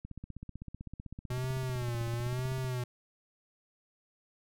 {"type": "click train", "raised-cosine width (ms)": 5, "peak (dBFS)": -30, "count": 42, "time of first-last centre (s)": [0.05, 2.645], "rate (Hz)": 15.8}
{"type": "tone with vibrato", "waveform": "square", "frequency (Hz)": 123.47, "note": "B2", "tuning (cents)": 0, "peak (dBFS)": -33, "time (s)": [1.3, 2.84], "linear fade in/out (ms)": 5, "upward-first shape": "sine", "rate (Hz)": 1, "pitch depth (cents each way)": 98}
{"effects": []}